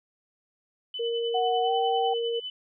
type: tone with tremolo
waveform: sine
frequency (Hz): 3002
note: F#7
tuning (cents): +24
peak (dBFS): -31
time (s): 0.94-2.5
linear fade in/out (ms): 2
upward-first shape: sine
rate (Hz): 10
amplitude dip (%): 65
type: tone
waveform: sine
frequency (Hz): 466.2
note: A#4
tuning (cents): 0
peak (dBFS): -26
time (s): 0.99-2.4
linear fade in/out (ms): 10
type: tone with pitch glide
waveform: sine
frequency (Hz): 740 to 770.1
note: F#5 to G5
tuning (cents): 0 to -31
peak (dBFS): -24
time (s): 1.34-2.14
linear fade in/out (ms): 10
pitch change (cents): +69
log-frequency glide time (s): 1.63-1.71
effects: none